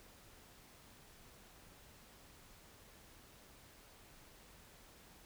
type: silence
effects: pink hiss -61 dBFS RMS until 5.25 s